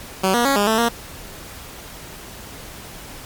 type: tone with pitch steps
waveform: 10% pulse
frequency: 189.6 / 238.9 / 275.7 / 204 / 221.4 / 234.2 Hz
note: F#3 / A#3 / C#4 / G#3 / A3 / A#3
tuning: +43 / +43 / -9 / -31 / +11 / +8 cents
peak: -7 dBFS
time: 0.23-0.89 s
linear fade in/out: 10 ms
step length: 110 ms
effects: pink hiss -37 dBFS RMS until 3.25 s + MP3 96 kbps